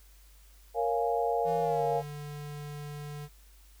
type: chord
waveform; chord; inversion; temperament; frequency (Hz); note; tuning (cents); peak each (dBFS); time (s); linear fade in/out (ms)
sine; Bb minor seventh; none; equal; 466.2 / 554.4 / 698.5 / 830.6; Bb4 / Db5 / F5 / Ab5; 0 / 0 / 0 / 0; -30 / -35 / -30 / -33; 0.74-2.03; 50
type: tone with pitch glide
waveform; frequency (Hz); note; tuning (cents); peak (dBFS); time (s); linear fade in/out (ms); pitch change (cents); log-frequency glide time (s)
square; 164.81 to 146.83; E3 to D3; 0 to 0; -39; 1.44-3.29; 50; -200; 1.6-1.83
effects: added 50 Hz sine -54 dBFS peak until 3.8 s + white hiss -62 dBFS RMS until 3.8 s